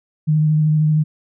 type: tone with vibrato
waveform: sine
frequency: 153.8 Hz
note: D#3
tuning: 20 cents flat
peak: -12 dBFS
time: 0.27-1.04 s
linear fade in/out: 20 ms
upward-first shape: triangle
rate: 13 Hz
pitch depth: 23 cents each way
effects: none